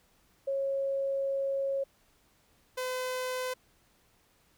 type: tone pair in turn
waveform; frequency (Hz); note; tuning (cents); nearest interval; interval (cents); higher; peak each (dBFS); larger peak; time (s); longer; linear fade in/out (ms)
sine / sawtooth; 547 / 508.7; C#5 / C5; -23 / -49; minor second; 126; first; -28; neither; 0.47-1.84 / 2.77-3.54; first; 10
effects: pink hiss -67 dBFS RMS until 4.57 s